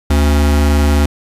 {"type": "tone pair together", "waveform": "square", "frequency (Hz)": [73.42, 276.8], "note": ["D2", "C#4"], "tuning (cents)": [0, -2], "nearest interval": "octave + major seventh", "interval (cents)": 2298, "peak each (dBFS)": [-10, -20], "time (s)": [0.1, 1.06], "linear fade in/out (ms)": 5, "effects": ["resampled to 32000 Hz"]}